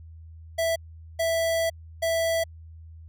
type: tone bursts at uneven times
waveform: square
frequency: 659.3 Hz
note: E5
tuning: in tune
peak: -23 dBFS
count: 3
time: 0.58-0.76 / 1.19-1.7 / 2.02-2.44 s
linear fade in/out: 10 ms
effects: added 81 Hz sine -42 dBFS peak until 3.08 s